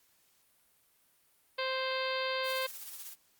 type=harmonic tone; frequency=523.3 Hz; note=C5; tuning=in tune; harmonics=1 / 2 / 3 / 4 / 5 / 6 / 7 / 8 / 9; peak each=-35 / -38 / -40 / -41 / -42 / -43 / -43 / -44 / -45 dBFS; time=1.58-2.67 s; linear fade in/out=10 ms
type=noise with tremolo; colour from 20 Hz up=blue; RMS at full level=-43 dBFS; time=2.43-3.16 s; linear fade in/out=50 ms; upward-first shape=sine; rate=16 Hz; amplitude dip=45%
effects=white hiss -69 dBFS RMS until 3.39 s + Opus 48 kbps